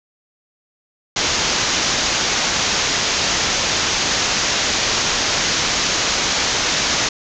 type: low-pass noise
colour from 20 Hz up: white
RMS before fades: -19 dBFS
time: 1.16-7.09 s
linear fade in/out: 5 ms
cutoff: 6900 Hz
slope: 96 dB/octave
effects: none